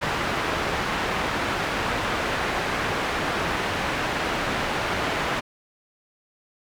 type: low-pass noise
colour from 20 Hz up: white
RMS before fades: -26 dBFS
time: 0.01-5.41 s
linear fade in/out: 20 ms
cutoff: 1800 Hz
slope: 12 dB/octave
effects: none